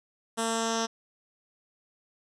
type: tone with low-pass filter sweep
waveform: 10% pulse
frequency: 226.9 Hz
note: A#3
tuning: 47 cents flat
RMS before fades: -29 dBFS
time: 0.37-0.87 s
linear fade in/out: 20 ms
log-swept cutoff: 9200 to 5700 Hz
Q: 3.4
effects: none

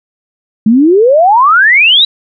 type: exponential sweep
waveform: sine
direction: up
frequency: 207.7 to 3979 Hz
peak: -3 dBFS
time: 0.66-2.05 s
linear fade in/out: 5 ms
effects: none

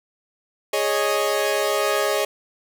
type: chord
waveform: sawtooth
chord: Ab suspended fourth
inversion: none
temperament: equal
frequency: 415.3 / 554.4 / 622.3 Hz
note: Ab4 / Db5 / Eb5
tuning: 0 / 0 / 0 cents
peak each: -20 dBFS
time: 0.73-2.25 s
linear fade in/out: 5 ms
effects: none

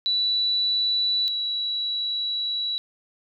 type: tone pair in turn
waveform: sine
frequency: 3951 / 3917 Hz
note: B7 / B7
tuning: 0 / -15 cents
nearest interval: unison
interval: 15 cents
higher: first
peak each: -20 / -24 dBFS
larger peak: first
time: 0.06-1.28 / 1.28-2.78 s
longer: second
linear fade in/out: 0 ms
effects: none

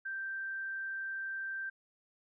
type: tone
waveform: sine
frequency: 1568 Hz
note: G6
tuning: in tune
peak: -36 dBFS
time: 0.05-1.7 s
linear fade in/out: 10 ms
effects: none

